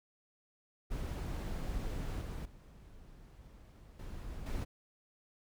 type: noise with level steps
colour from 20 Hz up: brown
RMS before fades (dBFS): -38 / -41 / -55 / -45 / -37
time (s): 0.9-4.65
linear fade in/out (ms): 20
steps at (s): 2.21 / 2.45 / 3.99 / 4.46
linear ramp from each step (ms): 5
effects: none